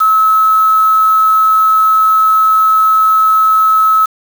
sine tone with quantisation, 1294 Hz, E6, 32 cents flat, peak -6 dBFS, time 0-4.06 s, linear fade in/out 10 ms, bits 4, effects none

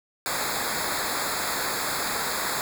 pink noise with comb filter, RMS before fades -28 dBFS, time 0.26-2.61 s, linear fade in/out 0 ms, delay 0.34 ms, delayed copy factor -0.95, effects none

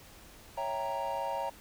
triangle chord, C# diminished seventh, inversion none, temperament equal, 554.4 / 659.3 / 784 / 932.3 Hz, C#5 / E5 / G5 / Bb5, 0 / 0 / 0 / 0 cents, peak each -36 / -38 / -37 / -33 dBFS, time 0.57-1.5 s, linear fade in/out 10 ms, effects pink hiss -54 dBFS RMS until 1.6 s

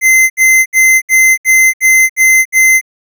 square tone bursts, 2066 Hz, C7, 22 cents flat, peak -5 dBFS, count 8, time 0.01-2.813 s, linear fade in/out 50 ms, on 290 ms, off 69 ms, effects none

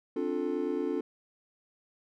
triangle chord, D minor seventh, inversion third, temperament just, 264.3 / 293.7 / 352.4 / 440.5 Hz, C4 / D4 / F4 / A4, +18 / 0 / +16 / +2 cents, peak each -34 / -32 / -32 / -32 dBFS, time 0.16-1.01 s, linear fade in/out 5 ms, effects none

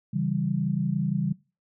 sine chord, C# diminished, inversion none, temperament equal, 138.59 / 164.81 / 196 Hz, C#3 / E3 / G3, 0 / 0 / 0 cents, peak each -28 dBFS, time 0.13-1.33 s, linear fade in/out 10 ms, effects noise-tail reverb RT60 0.3 s tail -21 dB re dry

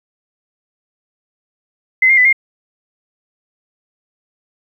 sine tone with pitch steps, 2049 / 2122 / 2000 / 2124 Hz, C7 / C7 / B6 / C7, -37 / +24 / +21 / +25 cents, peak -7 dBFS, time 2.02-2.328 s, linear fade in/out 5 ms, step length 77 ms, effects 8-bit

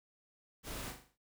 pink noise with echo, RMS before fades -44 dBFS, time 0.63-0.94 s, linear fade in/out 50 ms, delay 40 ms, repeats 6, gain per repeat -6 dB, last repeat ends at 1.18 s, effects none

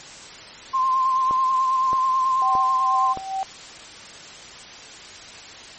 sine tone with vibrato, 1046.5 Hz, C6, in tune, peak -17 dBFS, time 0.73-3.14 s, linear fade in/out 20 ms, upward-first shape sine, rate 9.2 Hz, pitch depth 27 cents each way
click train, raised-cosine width 1 ms, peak -16 dBFS, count 4, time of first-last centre 1.31-3.173 s, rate 1.61 Hz
sine tone with tremolo, 770 Hz, G5, 31 cents flat, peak -21 dBFS, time 2.42-3.43 s, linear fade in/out 0 ms, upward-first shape sine, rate 2.2 Hz, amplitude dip 70%
effects white hiss -40 dBFS RMS until 5.78 s + MP3 32 kbps

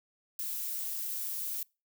violet noise, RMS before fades -36 dBFS, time 0.39-1.63 s, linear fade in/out 2 ms, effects noise-tail reverb RT60 0.3 s tail -26 dB re dry

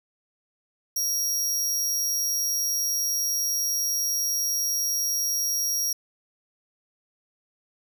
sawtooth tone, 5650 Hz, F8, 19 cents sharp, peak -21 dBFS, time 0.96-5.93 s, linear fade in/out 5 ms, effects none

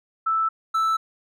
sine / triangle tone pair in turn, 1318.5 / 1318.5 Hz, E6 / E6, 0 / 0 cents, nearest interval unison, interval 0 cents, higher neither, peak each -19 / -17 dBFS, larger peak second, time 0.26-0.49 / 0.74-0.97 s, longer neither, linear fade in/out 10 ms, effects none

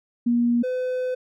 sine / triangle tone pair in turn, 238.4 / 506.9 Hz, A#3 / B4, +39 / +45 cents, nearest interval octave + minor second, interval 1306 cents, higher second, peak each -17 / -21 dBFS, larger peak first, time 0.26-0.63 / 0.63-1.15 s, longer second, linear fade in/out 10 ms, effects none

